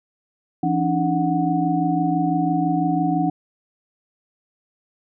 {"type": "tone cluster", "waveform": "sine", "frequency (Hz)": [168.8, 280.5, 306.5, 736], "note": ["E3", "C#4", "D#4", "F#5"], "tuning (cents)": [41, 21, -26, -9], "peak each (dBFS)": -23, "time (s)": [0.63, 3.3], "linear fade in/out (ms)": 5, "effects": []}